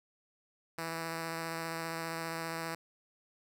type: tone with vibrato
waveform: 5% pulse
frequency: 164.3 Hz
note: E3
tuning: 5 cents flat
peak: -25 dBFS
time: 0.78-2.75 s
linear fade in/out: 5 ms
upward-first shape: triangle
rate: 15 Hz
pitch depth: 14 cents each way
effects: none